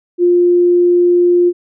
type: tone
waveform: sine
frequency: 352 Hz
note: F4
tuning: 14 cents sharp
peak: -7 dBFS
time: 0.18-1.53 s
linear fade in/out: 50 ms
effects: none